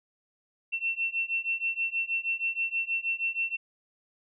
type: beating tone pair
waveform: sine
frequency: 2700 / 2706.3 Hz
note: E7 / E7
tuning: +41 / +45 cents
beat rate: 6.3 Hz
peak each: -31 / -30 dBFS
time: 0.72-3.57 s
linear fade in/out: 20 ms
effects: none